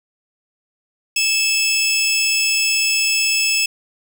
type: tone pair together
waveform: 20% pulse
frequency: 2622 / 3296 Hz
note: E7 / G#7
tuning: -10 / -14 cents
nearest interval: major third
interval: 396 cents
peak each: -11 / -22 dBFS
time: 1.16-3.66 s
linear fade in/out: 5 ms
effects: none